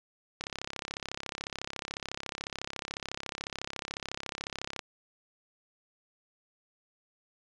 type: click train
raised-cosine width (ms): 0.2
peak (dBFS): -18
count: 150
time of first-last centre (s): 0.41-4.792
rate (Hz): 34
effects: resampled to 22050 Hz